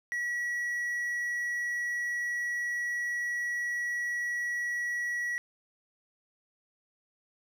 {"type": "tone", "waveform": "triangle", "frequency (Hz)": 1929, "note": "B6", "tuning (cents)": -41, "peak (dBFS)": -28, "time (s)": [0.12, 5.38], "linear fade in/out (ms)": 0, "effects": []}